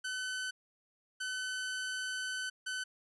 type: tone bursts at uneven times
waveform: sawtooth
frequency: 1514 Hz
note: F#6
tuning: 39 cents sharp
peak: -32 dBFS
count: 3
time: 0.04-0.51 / 1.2-2.5 / 2.66-2.84 s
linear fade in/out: 10 ms
effects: resampled to 24000 Hz